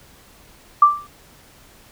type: tone with exponential decay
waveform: sine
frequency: 1174.7 Hz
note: D6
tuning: in tune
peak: -4 dBFS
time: 0.82-1.07 s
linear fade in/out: 5 ms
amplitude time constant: 54 ms
effects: pink hiss -49 dBFS RMS until 1.91 s